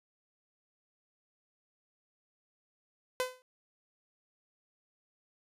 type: tone with exponential decay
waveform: sawtooth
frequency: 508 Hz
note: B4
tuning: 49 cents sharp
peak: -23 dBFS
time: 3.2-3.42 s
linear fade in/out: 0 ms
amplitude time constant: 47 ms
effects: resampled to 32000 Hz